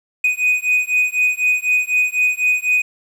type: beating tone pair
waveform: triangle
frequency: 2489 / 2493 Hz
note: D#7 / D#7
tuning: 0 / +3 cents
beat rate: 4 Hz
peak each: -16 dBFS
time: 0.24-2.82 s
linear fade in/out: 5 ms
effects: 8-bit